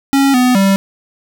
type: tone with pitch steps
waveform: square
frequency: 275 / 250.3 / 195.1 Hz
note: C#4 / B3 / G3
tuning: -14 / +23 / -8 cents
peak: -9 dBFS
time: 0.13-0.76 s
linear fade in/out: 0 ms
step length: 210 ms
effects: none